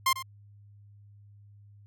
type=tone with echo; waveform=sawtooth; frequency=1055 Hz; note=C6; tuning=14 cents sharp; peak=-18 dBFS; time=0.06-0.13 s; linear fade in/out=5 ms; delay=96 ms; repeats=1; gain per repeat=-13 dB; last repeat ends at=0.226 s; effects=added 102 Hz sine -51 dBFS peak until 1.86 s